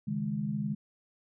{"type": "chord", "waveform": "sine", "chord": "C# suspended second", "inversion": "none", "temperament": "equal with one note detuned", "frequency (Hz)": [136.84, 155.56, 207.7], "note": ["C#3", "D#3", "G#3"], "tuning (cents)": [-22, 0, 0], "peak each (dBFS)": [-37, -35, -32], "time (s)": [0.07, 0.75], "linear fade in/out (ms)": 10, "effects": []}